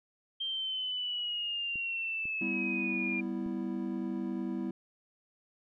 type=exponential sweep; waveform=sine; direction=down; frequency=3168 to 2392 Hz; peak=-32 dBFS; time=0.4-3.21 s; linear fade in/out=10 ms
type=clicks; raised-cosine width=3 ms; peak=-36 dBFS; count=3; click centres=1.757 / 2.255 / 3.463 s
type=chord; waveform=triangle; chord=E minor; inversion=first; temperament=equal; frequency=196 / 246.9 / 329.6 Hz; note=G3 / B3 / E4; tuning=0 / 0 / 0 cents; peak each=-35 dBFS; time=2.41-4.71 s; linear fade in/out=5 ms
effects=none